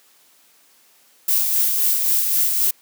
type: noise with tremolo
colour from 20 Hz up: violet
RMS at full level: -17 dBFS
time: 1.28-2.71 s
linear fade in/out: 5 ms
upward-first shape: sine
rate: 3.8 Hz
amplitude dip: 35%
effects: white hiss -55 dBFS RMS until 2.81 s + high-pass 200 Hz 12 dB/octave